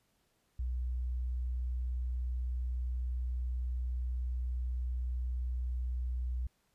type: tone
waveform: sine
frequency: 61.74 Hz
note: B1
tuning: in tune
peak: -32 dBFS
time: 0.59-6.47 s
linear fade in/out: 5 ms
effects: pink hiss -75 dBFS RMS until 6.74 s + resampled to 32000 Hz